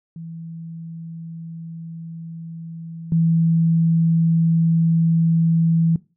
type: tone with level steps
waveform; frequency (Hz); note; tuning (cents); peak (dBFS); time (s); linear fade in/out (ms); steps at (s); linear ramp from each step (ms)
sine; 164.81; E3; 0; -31 / -14; 0.16-5.96; 2; 3.12; 2
effects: noise-tail reverb RT60 0.3 s tail -20 dB re dry